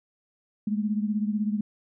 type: beating tone pair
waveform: sine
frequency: 207.7 / 223.7 Hz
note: G#3 / A3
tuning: 0 / +29 cents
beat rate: 16 Hz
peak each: -25 / -30 dBFS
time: 0.67-1.61 s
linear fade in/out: 5 ms
effects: none